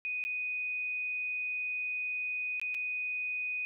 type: tone with dropouts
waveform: sine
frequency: 2489 Hz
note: D#7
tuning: in tune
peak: -32 dBFS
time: 0.05-3.65 s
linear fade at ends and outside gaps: 0 ms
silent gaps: 0.239-0.25 / 2.598-2.615 / 2.744-2.748 s
effects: none